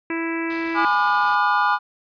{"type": "harmonic tone", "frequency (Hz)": 330.2, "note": "E4", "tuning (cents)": 3, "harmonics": [1, 2, 3, 4, 5, 6, 7, 8], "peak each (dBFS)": [-24, -39, -33, -38, -33, -33, -33, -37], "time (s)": [0.1, 0.85], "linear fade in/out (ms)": 2}
{"type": "noise", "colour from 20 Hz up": "white", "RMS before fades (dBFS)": -37, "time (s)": [0.5, 1.35], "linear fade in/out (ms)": 2}
{"type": "chord", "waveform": "triangle", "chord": "G# diminished seventh", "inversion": "none", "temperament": "just", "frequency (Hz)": [830.6, 996.7, 1196.1, 1435.3], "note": ["G#5", "B5", "D6", "F6"], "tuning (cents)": [0, 16, 31, 47], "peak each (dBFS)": -20, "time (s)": [0.74, 1.79], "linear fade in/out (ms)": 50}
{"effects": ["resampled to 11025 Hz"]}